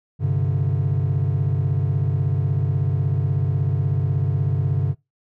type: chord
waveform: triangle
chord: G suspended fourth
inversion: none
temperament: just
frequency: 98 / 130.67 / 147 Hz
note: G2 / C3 / D3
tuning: 0 / -2 / +2 cents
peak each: -20 dBFS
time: 0.19-4.95 s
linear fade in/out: 50 ms
effects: noise-tail reverb RT60 0.2 s tail -22 dB re dry + tanh soft clip ceiling -9 dBFS